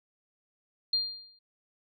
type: tone with exponential decay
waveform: sine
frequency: 4200 Hz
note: C8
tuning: 6 cents sharp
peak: -22 dBFS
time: 0.93-1.39 s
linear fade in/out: 5 ms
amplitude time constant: 100 ms
effects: none